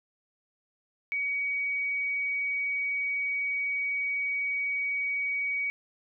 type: tone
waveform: sine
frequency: 2258 Hz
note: C#7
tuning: 31 cents sharp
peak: -27 dBFS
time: 1.12-5.7 s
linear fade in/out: 0 ms
effects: none